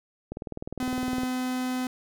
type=click train; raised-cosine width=2 ms; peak=-21 dBFS; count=19; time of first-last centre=0.32-1.234 s; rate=19.7 Hz
type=tone; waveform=45% pulse; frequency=254 Hz; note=B3; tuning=49 cents sharp; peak=-27 dBFS; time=0.8-1.87 s; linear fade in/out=2 ms
effects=none